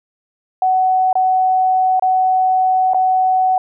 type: tone with dropouts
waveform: sine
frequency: 748 Hz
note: F#5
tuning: 19 cents sharp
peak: -11 dBFS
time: 0.62-3.58 s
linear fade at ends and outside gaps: 2 ms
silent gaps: 1.129-1.154 / 1.996-2.023 / 2.935-2.945 s
effects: none